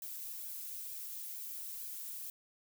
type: noise with flanger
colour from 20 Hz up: violet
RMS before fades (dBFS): -44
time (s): 0.02-2.3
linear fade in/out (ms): 2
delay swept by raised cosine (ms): 1.2 to 3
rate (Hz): 2.2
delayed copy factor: +0.7
effects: none